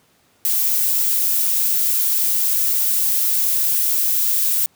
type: noise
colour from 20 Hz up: violet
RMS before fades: -18 dBFS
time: 0.45-4.66 s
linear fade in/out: 0 ms
effects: pink hiss -58 dBFS RMS until 4.75 s + high-pass 100 Hz 12 dB/octave